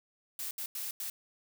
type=noise bursts at uneven times; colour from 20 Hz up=blue; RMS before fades=-38 dBFS; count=4; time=0.39-0.51 / 0.58-0.66 / 0.75-0.91 / 1-1.1 s; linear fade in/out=2 ms; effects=none